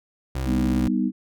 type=tone; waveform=30% pulse; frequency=65.41 Hz; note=C2; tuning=in tune; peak=-22 dBFS; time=0.35-0.88 s; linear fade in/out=5 ms
type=chord; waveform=sine; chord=G augmented; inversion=none; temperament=equal; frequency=196 / 246.9 / 311.1 Hz; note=G3 / B3 / D#4; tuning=0 / 0 / 0 cents; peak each=-24 / -23 / -26 dBFS; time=0.45-1.12 s; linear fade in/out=50 ms
effects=none